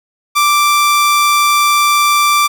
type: tone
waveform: sawtooth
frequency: 1174.7 Hz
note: D6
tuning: in tune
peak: -5 dBFS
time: 0.35-2.48 s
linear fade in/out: 20 ms
effects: none